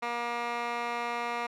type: tone with band-pass filter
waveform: 15% pulse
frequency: 237.8 Hz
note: A#3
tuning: 35 cents sharp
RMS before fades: -33 dBFS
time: 0.02-1.47 s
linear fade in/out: 10 ms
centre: 1500 Hz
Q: 1.5
effects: none